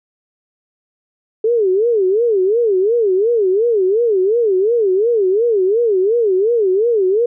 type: tone with vibrato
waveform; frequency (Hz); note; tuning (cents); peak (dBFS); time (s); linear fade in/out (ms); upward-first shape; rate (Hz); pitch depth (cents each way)
sine; 420.3; G#4; +21; -11; 1.44-7.26; 5; sine; 2.8; 230
effects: none